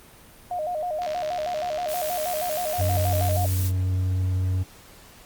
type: tone with vibrato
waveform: sine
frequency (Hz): 664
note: E5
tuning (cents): +12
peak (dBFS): -25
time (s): 0.51-3.46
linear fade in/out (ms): 2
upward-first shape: square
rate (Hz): 6.3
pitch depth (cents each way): 130
type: click train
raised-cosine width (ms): 0.2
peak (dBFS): -19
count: 162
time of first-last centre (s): 1.02-3.31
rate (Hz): 70.3
type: noise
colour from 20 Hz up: blue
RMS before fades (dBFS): -33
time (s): 1.87-3.72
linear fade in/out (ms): 50
type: tone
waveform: triangle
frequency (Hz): 92.7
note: F#2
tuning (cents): +4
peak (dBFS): -19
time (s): 2.78-4.64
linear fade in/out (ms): 20
effects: pink hiss -49 dBFS RMS until 5.25 s + Opus 32 kbps